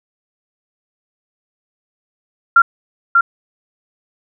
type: tone with echo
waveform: sine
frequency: 1380 Hz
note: F6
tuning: 21 cents flat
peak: -4 dBFS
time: 2.56-2.62 s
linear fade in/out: 5 ms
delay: 590 ms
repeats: 1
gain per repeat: -3 dB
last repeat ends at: 3.21 s
effects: none